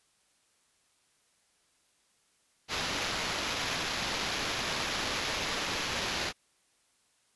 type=noise with sample-and-hold; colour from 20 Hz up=violet; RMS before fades=-33 dBFS; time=2.68-6.33 s; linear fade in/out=50 ms; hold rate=8820 Hz; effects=white hiss -70 dBFS RMS until 7.35 s + resampled to 24000 Hz